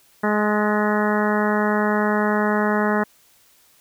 harmonic tone with a mistuned harmonic, 210 Hz, G#3, 19 cents sharp, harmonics 1 / 2 / 3 / 4 / 5 / 6 / 7 / 8 / 9, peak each -21 / -24 / -26 / -27 / -28 / -29 / -29 / -30 / -31 dBFS, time 0.23-3.04 s, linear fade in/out 10 ms, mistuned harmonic 8, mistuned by +27 cents, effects white hiss -56 dBFS RMS until 3.8 s

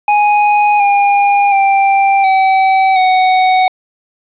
square tone with pitch steps, 830.6 / 808.4 / 786.7 / 765.6 / 745.1 Hz, G#5 / G#5 / G5 / G5 / F#5, 0 / -47 / +6 / -41 / +12 cents, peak -8 dBFS, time 0.08-3.68 s, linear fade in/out 2 ms, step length 720 ms, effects resampled to 8000 Hz + 7-bit

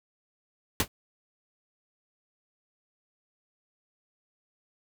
pink noise with exponential decay, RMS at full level -18 dBFS, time 0.8-0.88 s, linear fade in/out 2 ms, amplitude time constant 16 ms, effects none

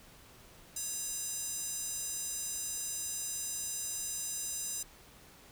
square tone with high-pass filter, 555 Hz, C#5, 2 cents sharp, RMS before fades -38 dBFS, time 0.76-4.83 s, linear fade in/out 5 ms, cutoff 7200 Hz, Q 2.8, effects pink hiss -57 dBFS RMS until 5.51 s

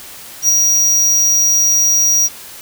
square tone with ADSR envelope, 5750 Hz, F8, 50 cents sharp, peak -7 dBFS, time 0.42-2.29 s, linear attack 70 ms, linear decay 4 ms, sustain -3 dB, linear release 36 ms, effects white hiss -34 dBFS RMS until 2.61 s

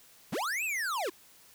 square linear two-way sweep, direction up then down, 103.83 to 2708 to 303.1 Hz, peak -31 dBFS, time 0.32-1.1 s, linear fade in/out 10 ms, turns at 0.64 s, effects white hiss -58 dBFS RMS until 1.54 s

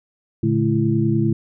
sine tone cluster, 114.1 / 144.2 / 214.7 / 334.5 Hz, A#2 / D3 / A3 / E4, -37 / -31 / -42 / +25 cents, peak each -21 dBFS, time 0.43-1.33 s, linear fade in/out 5 ms, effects none

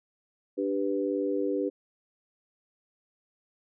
sine chord, G major, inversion second, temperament equal, 293.7 / 392 / 493.9 Hz, D4 / G4 / B4, 0 / 0 / 0 cents, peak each -30 / -30 / -31 dBFS, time 0.57-1.7 s, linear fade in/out 20 ms, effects none

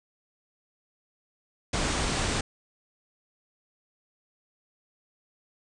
pink low-pass noise, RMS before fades -28 dBFS, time 1.73-2.41 s, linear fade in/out 5 ms, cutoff 9200 Hz, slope 96 dB/octave, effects none

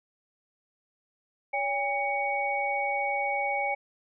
sine tone cluster, 566 / 809 / 2242 Hz, C#5 / G#5 / C#7, +36 / -46 / +19 cents, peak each -33 / -29 / -30 dBFS, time 1.53-3.75 s, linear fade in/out 10 ms, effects none

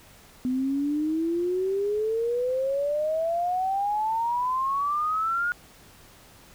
sine exponential sweep, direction up, 250 to 1446 Hz, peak -23 dBFS, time 0.45-5.52 s, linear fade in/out 0 ms, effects pink hiss -52 dBFS RMS until 6.54 s

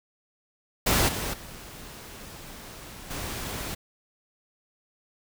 pink noise with level steps, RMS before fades -22 / -31 / -43 / -34 dBFS, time 0.86-3.75 s, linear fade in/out 10 ms, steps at 1.08 / 1.33 / 3.1 s, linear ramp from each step 10 ms, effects none

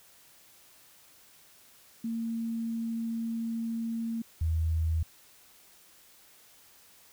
sine tone pair in turn, 228.4 / 80.75 Hz, A#3 / E2, -35 / -35 cents, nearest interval octave + tritone, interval 1800 cents, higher first, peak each -30 / -25 dBFS, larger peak second, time 2.04-4.22 / 4.41-5.03 s, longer first, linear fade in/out 5 ms, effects white hiss -58 dBFS RMS until 7.12 s

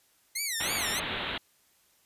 10% pulse tone with vibrato, 2035 Hz, C7, 49 cents flat, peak -21 dBFS, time 0.35-1 s, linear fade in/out 10 ms, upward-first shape sine, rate 3.2 Hz, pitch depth 220 cents each way
white low-pass noise, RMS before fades -34 dBFS, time 0.6-1.38 s, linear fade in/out 5 ms, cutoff 3900 Hz, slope 96 dB/octave
effects white hiss -66 dBFS RMS until 2.05 s + resampled to 32000 Hz

